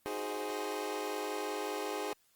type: chord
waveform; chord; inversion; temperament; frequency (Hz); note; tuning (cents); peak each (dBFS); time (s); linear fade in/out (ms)
25% pulse; Ab dominant seventh; second; equal; 311.1 / 370 / 415.3 / 523.3; Eb4 / Gb4 / Ab4 / C5; 0 / 0 / 0 / 0; -39 / -40 / -34 / -39; 0.06-2.13; 0
effects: white hiss -70 dBFS RMS until 2.35 s + Opus 24 kbps

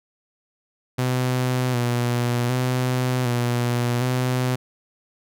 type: tone with vibrato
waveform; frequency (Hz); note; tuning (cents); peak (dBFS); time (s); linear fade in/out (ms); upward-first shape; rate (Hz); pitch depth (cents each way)
sawtooth; 123.9; B2; +6; -16; 0.98-4.56; 10; square; 0.66; 39
effects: none

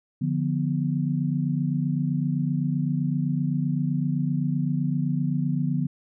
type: chord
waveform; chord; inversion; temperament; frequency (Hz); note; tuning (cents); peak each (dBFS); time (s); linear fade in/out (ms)
sine; B diminished; first; equal; 146.83 / 174.61 / 246.9; D3 / F3 / B3; 0 / 0 / 0; -25 / -27 / -28; 0.21-5.87; 10
effects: none

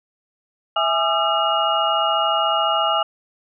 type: tone cluster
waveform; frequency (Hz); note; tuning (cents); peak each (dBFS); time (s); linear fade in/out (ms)
sine; 657 / 828 / 1212 / 1346 / 2866; E5 / G#5 / D#6 / E6 / F7; -6 / -5 / -46 / +36 / +44; -23; 0.76-3.03; 5
effects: none

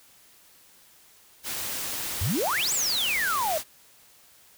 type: noise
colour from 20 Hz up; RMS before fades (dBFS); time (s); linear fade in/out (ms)
white; -32; 1.43-3.64; 50
type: exponential two-way sweep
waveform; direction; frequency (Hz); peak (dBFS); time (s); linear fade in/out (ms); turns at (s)
sine; up then down; 75.6 to 8090 to 597; -24; 2.21-3.58; 5; 2.73
effects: white hiss -56 dBFS RMS until 4.57 s

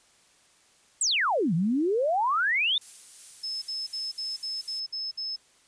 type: exponential two-way sweep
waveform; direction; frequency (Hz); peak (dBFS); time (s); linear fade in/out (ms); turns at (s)
sine; down then up; 8372 to 155.56 to 3696; -22; 1.01-2.78; 2; 1.54
type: noise with tremolo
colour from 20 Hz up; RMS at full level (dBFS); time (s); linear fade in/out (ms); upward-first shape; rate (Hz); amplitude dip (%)
violet; -40; 2.81-4.8; 5; triangle; 2.8; 30
type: tone bursts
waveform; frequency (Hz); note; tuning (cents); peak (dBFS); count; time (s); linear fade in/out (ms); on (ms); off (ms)
sine; 5210; E8; -21; -30; 8; 3.43-5.363; 10; 190; 59
effects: white hiss -61 dBFS RMS until 5.67 s + resampled to 22050 Hz

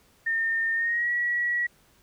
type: tone with pitch glide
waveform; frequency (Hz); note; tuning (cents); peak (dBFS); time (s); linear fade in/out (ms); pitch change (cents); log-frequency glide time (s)
sine; 1818 to 1926.1; A#6 to B6; -44 to -44; -23; 0.26-1.67; 10; +100; 0.74-1.11
effects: pink hiss -61 dBFS RMS until 2.02 s

